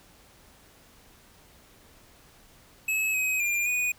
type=tone with pitch steps; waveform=square; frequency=2582 / 2530 / 2398 / 2470 Hz; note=E7 / D#7 / D7 / D#7; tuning=-37 / +28 / +36 / -13 cents; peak=-25 dBFS; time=2.88-3.92 s; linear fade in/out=5 ms; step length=260 ms; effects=pink hiss -56 dBFS RMS until 3.98 s